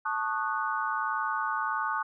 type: chord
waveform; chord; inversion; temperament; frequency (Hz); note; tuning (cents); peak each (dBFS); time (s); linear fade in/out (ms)
sine; D# half-diminished seventh; second; equal with one note detuned; 880 / 1108.7 / 1230.2 / 1480; A5 / C#6 / D#6 / F#6; 0 / 0 / -20 / 0; -33; 0.05-2.03; 10
effects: none

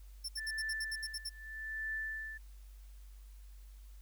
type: tone bursts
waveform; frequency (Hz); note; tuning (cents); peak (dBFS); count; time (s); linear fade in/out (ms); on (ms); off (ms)
sawtooth; 5380; E8; +34; -35; 10; 0.24-1.295; 10; 47; 65
type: tone with tremolo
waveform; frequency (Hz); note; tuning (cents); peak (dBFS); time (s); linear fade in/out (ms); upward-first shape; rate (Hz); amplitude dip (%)
sine; 1760; A6; 0; -35; 0.37-2.38; 10; triangle; 0.8; 95
effects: added 49 Hz sine -50 dBFS peak until 4.01 s + white hiss -68 dBFS RMS until 4.01 s

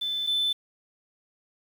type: tone pair in turn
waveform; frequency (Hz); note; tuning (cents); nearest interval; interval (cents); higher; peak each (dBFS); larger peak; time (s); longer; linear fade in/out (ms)
sine; 3520 / 3520; A7 / A7; 0 / 0; unison; 0; neither; -26 / -21; second; 0.01-0.27 / 0.27-0.53; neither; 10
effects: tanh soft clip ceiling -20 dBFS + 8-bit

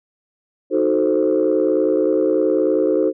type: chord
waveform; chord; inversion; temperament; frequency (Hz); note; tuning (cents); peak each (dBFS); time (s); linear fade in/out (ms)
sine; D# diminished seventh; none; equal; 311.1 / 370 / 440 / 523.3; D#4 / F#4 / A4 / C5; 0 / 0 / 0 / 0; -19; 0.7-3.13; 50
effects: tanh soft clip ceiling -7 dBFS

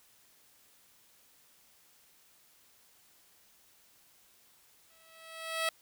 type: tone with exponential growth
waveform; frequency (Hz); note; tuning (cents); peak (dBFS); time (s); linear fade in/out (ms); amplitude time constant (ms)
10% pulse; 650; E5; -24; -19; 4.9-5.69; 2; 170
effects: white hiss -64 dBFS RMS until 5.81 s

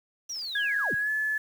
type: linear sweep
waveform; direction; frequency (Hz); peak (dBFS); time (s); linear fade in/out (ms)
sine; down; 5920 to 41.2; -32; 0.29-0.95; 10
type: tone with pitch glide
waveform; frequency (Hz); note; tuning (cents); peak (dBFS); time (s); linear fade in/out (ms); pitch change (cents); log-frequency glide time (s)
sine; 1657 to 1724.4; G#6 to A6; -4 to -35; -25; 0.55-1.38; 5; +69; 0.98-1.1
effects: 8-bit

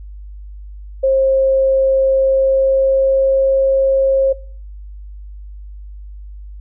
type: tone with pitch glide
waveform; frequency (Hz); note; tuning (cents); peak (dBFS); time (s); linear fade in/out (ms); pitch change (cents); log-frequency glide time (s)
sine; 534 to 537.7; C5 to C5; +35 to +47; -10; 1.03-4.33; 10; +12; 2.12-3.59
effects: noise-tail reverb RT60 0.5 s tail -23 dB re dry + added 50 Hz sine -30 dBFS peak until 6.6 s

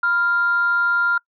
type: tone pair together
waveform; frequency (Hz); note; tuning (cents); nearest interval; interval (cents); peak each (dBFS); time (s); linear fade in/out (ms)
sine; 990.6 / 1396.9; B5 / F6; +5 / 0; tritone; 595; -27 / -15; 0.03-1.18; 5
effects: noise-tail reverb RT60 0.1 s tail -26 dB re dry + tanh soft clip ceiling -10 dBFS

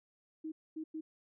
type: tone bursts at uneven times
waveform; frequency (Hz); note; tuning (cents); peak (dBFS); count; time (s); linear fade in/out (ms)
sine; 315.4; D#4; +24; -38; 3; 0.44-0.52 / 0.76-0.84 / 0.94-1.01; 10
effects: none

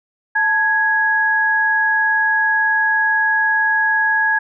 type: tone pair together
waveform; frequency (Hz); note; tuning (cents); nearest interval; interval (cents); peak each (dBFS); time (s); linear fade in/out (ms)
sine; 881 / 1663.1; A5 / G#6; +2 / +2; major seventh; 1100; -20 / -14; 0.35-4.39; 10
effects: none

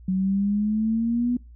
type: exponential sweep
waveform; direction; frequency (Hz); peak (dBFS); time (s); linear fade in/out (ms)
sine; up; 185 to 247.3; -20; 0.08-1.37; 5
effects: noise-tail reverb RT60 0.3 s tail -24 dB re dry + added 59 Hz sine -43 dBFS peak until 1.55 s

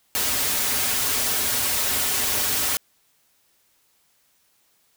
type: noise with comb filter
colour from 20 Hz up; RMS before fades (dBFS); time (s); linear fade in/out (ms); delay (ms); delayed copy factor
white; -23; 0.15-2.77; 0; 5.9; -1
effects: white hiss -64 dBFS RMS until 4.96 s

